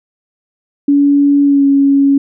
sine tone with pitch glide, 284.2 to 277.9 Hz, C#4 to C#4, +43 to +4 cents, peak -6 dBFS, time 0.88-2.18 s, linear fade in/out 5 ms, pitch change -39 cents, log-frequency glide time 1.43-1.65 s, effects none

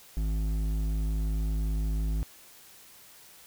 sine tone with hard clipping, 52.8 Hz, G#1, 29 cents sharp, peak -28 dBFS, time 0.17-2.23 s, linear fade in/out 0 ms, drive 10 dB, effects white hiss -53 dBFS RMS until 3.46 s

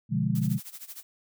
sine chord, B diminished seventh, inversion none, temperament equal, 123.47 / 146.83 / 174.61 / 207.7 Hz, B2 / D3 / F3 / Ab3, 0 / 0 / 0 / 0 cents, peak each -29 dBFS, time 0.09-0.6 s, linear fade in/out 50 ms
blue noise with tremolo, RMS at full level -40 dBFS, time 0.35-1.03 s, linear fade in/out 2 ms, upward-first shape sine, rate 13 Hz, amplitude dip 85%
effects none

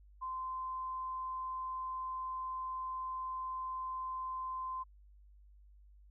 sine tone, 1036 Hz, C6, 17 cents flat, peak -37 dBFS, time 0.21-4.84 s, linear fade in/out 20 ms, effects added 50 Hz sine -57 dBFS peak until 6.1 s

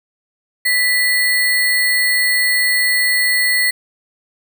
sine tone with sample-and-hold, 1975.5 Hz, B6, in tune, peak -12 dBFS, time 0.65-3.71 s, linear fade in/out 10 ms, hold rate 6300 Hz, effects none

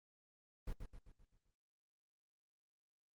brown noise with echo, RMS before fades -41 dBFS, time 0.67-0.73 s, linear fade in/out 5 ms, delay 130 ms, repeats 6, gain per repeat -6 dB, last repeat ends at 1.51 s, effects noise-tail reverb RT60 0.2 s tail -24 dB re dry + Opus 24 kbps

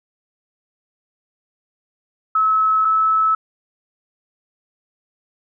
sine tone pair in turn, 1294 / 1302.2 Hz, E6 / E6, -32 / -22 cents, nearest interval unison, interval 10 cents, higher second, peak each -13 dBFS, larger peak neither, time 2.35-2.85 / 2.85-3.35 s, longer neither, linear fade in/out 5 ms, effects none

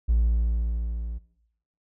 triangle tone with level ramp, 57 Hz, A#1, 38 cents flat, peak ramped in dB -14 to -29 dBFS, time 0.08-1.19 s, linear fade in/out 20 ms, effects noise-tail reverb RT60 0.8 s tail -19 dB re dry + tanh soft clip ceiling -13 dBFS

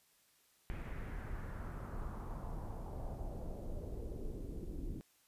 brown noise with low-pass filter sweep, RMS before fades -43 dBFS, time 0.7-5.01 s, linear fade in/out 0 ms, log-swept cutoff 2300 to 310 Hz, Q 2.3, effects white hiss -71 dBFS RMS until 5.27 s + resampled to 32000 Hz

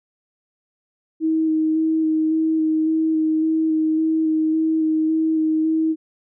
sine tone with vibrato, 316.8 Hz, D#4, 31 cents sharp, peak -16 dBFS, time 1.2-5.96 s, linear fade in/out 50 ms, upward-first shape square, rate 1.8 Hz, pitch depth 12 cents each way, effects none

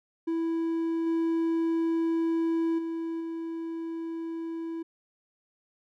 triangle tone with level steps, 329.6 Hz, E4, in tune, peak -24 / -22 / -28 / -30 dBFS, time 0.27-4.83 s, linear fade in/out 10 ms, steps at 1.06 / 2.78 / 3.2 s, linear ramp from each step 10 ms, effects none

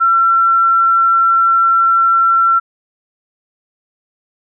sine tone, 1353 Hz, E6, 45 cents sharp, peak -8 dBFS, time 0-2.6 s, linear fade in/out 20 ms, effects none

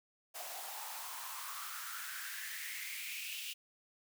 white noise with high-pass filter sweep, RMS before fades -44 dBFS, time 0.34-3.54 s, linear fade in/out 20 ms, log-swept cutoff 660 to 2900 Hz, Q 5.5, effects none

